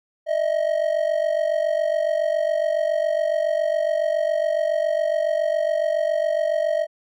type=ring-modulated tone; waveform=triangle; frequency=630 Hz; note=D#5; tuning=21 cents sharp; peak=-14 dBFS; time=0.26-6.87 s; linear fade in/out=50 ms; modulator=23.6 Hz; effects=none